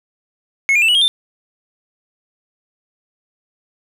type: tone with pitch steps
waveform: triangle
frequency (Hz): 2185 / 2410 / 2659 / 2934 / 3236 / 3570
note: C#7 / D7 / E7 / F#7 / G#7 / A7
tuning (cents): -26 / +44 / +14 / -15 / -46 / +24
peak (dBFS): -9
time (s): 0.69-1.08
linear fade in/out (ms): 0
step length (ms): 65
effects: none